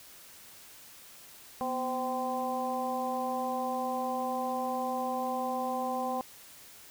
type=harmonic tone with a mistuned harmonic; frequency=258.1 Hz; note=C4; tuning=23 cents flat; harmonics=1 / 2 / 3 / 4; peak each=-37 / -36 / -33 / -37 dBFS; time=1.61-6.21 s; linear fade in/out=0 ms; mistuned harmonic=1; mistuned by=-81 cents; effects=white hiss -52 dBFS RMS until 6.9 s